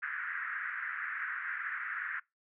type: band-pass noise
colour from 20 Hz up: pink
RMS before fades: -38 dBFS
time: 0.02-2.2 s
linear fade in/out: 10 ms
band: 1400 to 1900 Hz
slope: 48 dB/octave
effects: noise-tail reverb RT60 0.2 s tail -23 dB re dry